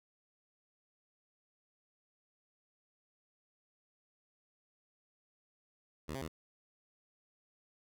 10% pulse tone with pitch steps, 76.7 / 134.3 / 80 Hz, D#2 / C3 / D#2, -24 / +46 / +49 cents, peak -31 dBFS, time 6.08-6.281 s, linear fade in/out 10 ms, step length 67 ms, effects none

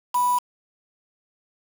sine tone with quantisation, 985 Hz, B5, 5 cents flat, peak -18 dBFS, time 0.14-0.39 s, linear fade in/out 10 ms, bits 5, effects none

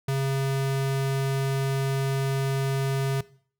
square tone, 135.8 Hz, C#3, 35 cents flat, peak -24 dBFS, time 0.08-3.21 s, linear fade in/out 5 ms, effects noise-tail reverb RT60 0.5 s tail -19 dB re dry

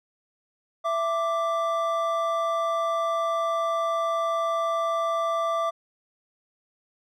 triangle tone pair together, 665 / 1174.7 Hz, E5 / D6, +15 / 0 cents, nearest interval minor seventh, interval 985 cents, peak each -24 dBFS, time 0.84-5.71 s, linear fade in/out 20 ms, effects none

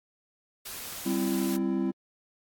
white noise, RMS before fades -39 dBFS, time 0.65-1.57 s, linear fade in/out 10 ms
triangle chord, C major, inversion second, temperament equal with one note detuned, 196 / 261.6 / 335.2 Hz, G3 / C4 / E4, 0 / 0 / +29 cents, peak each -28 dBFS, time 1.05-1.92 s, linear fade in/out 20 ms
effects AAC 64 kbps

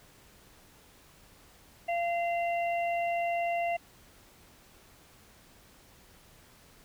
harmonic tone, 688 Hz, F5, 26 cents flat, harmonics 1 / 3 / 4, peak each -28 / -38 / -40 dBFS, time 1.88-3.77 s, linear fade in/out 10 ms, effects pink hiss -58 dBFS RMS until 6.84 s

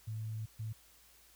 sine tone bursts at uneven times, 110 Hz, A2, in tune, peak -37 dBFS, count 2, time 0.07-0.46 / 0.59-0.73 s, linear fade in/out 10 ms, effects added 57 Hz sine -70 dBFS peak until 1.35 s + white hiss -63 dBFS RMS until 1.35 s

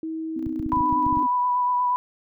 sine tone with pitch glide, 320.6 to 304.9 Hz, E4 to D#4, -48 to -35 cents, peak -27 dBFS, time 0.03-1.23 s, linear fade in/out 2 ms, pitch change -87 cents, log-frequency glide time 0.39-1.02 s
sine tone with tremolo, 258.3 Hz, C4, 22 cents flat, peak -28 dBFS, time 0.36-1.27 s, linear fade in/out 5 ms, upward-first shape square, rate 15 Hz, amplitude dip 50%
clicks, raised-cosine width 5 ms, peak -19 dBFS, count 10, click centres 0.467 / 0.599 / 0.663 / 0.732 / 0.771 / 0.808 / 0.927 / 1.066 / 1.127 / 1.172 s
sine tone with vibrato, 987.8 Hz, B5, in tune, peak -19 dBFS, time 0.72-1.96 s, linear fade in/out 0 ms, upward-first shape sine, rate 8.4 Hz, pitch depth 16 cents each way
effects none

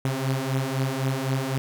sawtooth beating tone pair, 130.81 / 134.71 Hz, C3 / C#3, 0 / -49 cents, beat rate 3.9 Hz, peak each -24 / -22 dBFS, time 0.05-1.58 s, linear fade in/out 0 ms, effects none

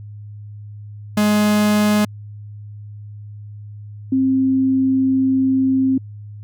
45% pulse / sine tone pair in turn, 209.7 / 264.2 Hz, G#3 / C4, +17 / +17 cents, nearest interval major third, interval 400 cents, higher second, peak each -13 dBFS, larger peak neither, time 1.17-2.05 / 4.12-5.98 s, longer second, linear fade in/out 5 ms, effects added 104 Hz sine -32 dBFS peak until 6.43 s

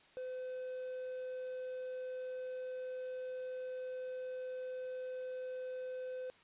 triangle tone with quantisation, 510 Hz, C5, 44 cents flat, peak -38 dBFS, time 0.17-6.3 s, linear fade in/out 0 ms, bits 11, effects white hiss -64 dBFS RMS until 6.43 s + resampled to 8000 Hz

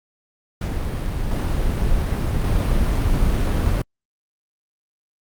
brown noise with level steps, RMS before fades -23 / -20 / -18 dBFS, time 0.61-3.82 s, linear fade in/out 5 ms, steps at 1.31 / 2.44 s, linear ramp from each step 2 ms, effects Opus 48 kbps

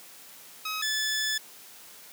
15% pulse tone pair in turn, 1271 / 1733.3 Hz, D#6 / A6, +36 / -26 cents, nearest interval perfect fourth, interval 538 cents, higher second, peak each -24 / -20 dBFS, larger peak second, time 0.65-0.82 / 0.82-1.38 s, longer second, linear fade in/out 5 ms, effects white hiss -49 dBFS RMS until 2.12 s + high-pass 150 Hz 12 dB/octave

